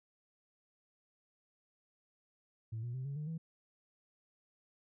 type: tone with pitch steps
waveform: sine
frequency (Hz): 111.7 / 120.41 / 129.8 / 139.92 / 150.83 / 162.6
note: A2 / B2 / C3 / C#3 / D3 / E3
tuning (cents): +27 / -43 / -13 / +17 / +47 / -23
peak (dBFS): -36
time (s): 2.72-3.38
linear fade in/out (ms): 10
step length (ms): 110
effects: tanh soft clip ceiling -35 dBFS